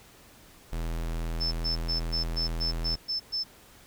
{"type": "tone", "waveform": "square", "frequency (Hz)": 41.2, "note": "E1", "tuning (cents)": 0, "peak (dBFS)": -30, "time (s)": [0.72, 2.96], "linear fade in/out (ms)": 10}
{"type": "tone bursts", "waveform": "sine", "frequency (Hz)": 5274, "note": "E8", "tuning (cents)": 0, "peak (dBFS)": -27, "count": 9, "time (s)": [1.4, 3.44], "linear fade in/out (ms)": 20, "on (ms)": 120, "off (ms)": 120}
{"effects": ["pink hiss -54 dBFS RMS until 3.86 s"]}